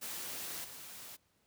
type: noise with level steps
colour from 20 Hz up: white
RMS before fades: -42 / -49 dBFS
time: 0.01-1.17 s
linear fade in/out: 20 ms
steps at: 0.64 s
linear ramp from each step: 5 ms
effects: pink hiss -74 dBFS RMS until 1.46 s + high-pass 60 Hz 12 dB/octave